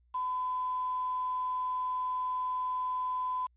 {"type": "tone with quantisation", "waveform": "sine", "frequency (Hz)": 1010, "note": "B5", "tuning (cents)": 39, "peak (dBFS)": -30, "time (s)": [0.14, 3.47], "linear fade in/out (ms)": 10, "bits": 8, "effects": ["added 60 Hz sine -64 dBFS peak until 3.56 s", "resampled to 8000 Hz"]}